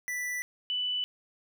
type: tone pair in turn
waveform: square / sine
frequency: 1975.5 / 2982 Hz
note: B6 / F#7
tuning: 0 / +13 cents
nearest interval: perfect fifth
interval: 713 cents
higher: second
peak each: -32 / -28 dBFS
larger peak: second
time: 0.08-0.42 / 0.7-1.04 s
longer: neither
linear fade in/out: 0 ms
effects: none